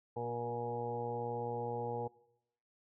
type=harmonic tone with a mistuned harmonic; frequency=119 Hz; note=A#2; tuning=36 cents sharp; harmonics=1 / 2 / 3 / 4 / 5 / 6 / 7 / 8; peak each=-44 / -48 / -49 / -39 / -51 / -50 / -41 / -54 dBFS; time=0.16-2.08 s; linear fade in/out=10 ms; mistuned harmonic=3; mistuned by=+22 cents; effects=noise-tail reverb RT60 0.8 s tail -22 dB re dry